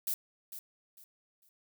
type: noise with echo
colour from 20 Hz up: violet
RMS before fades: -33 dBFS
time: 0.07-0.14 s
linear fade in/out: 2 ms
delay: 450 ms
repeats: 3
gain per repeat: -11 dB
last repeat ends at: 1.49 s
effects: none